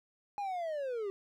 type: linear sweep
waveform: triangle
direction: down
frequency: 830.6 to 383.2 Hz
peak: -32 dBFS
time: 0.38-1.1 s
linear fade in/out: 0 ms
effects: none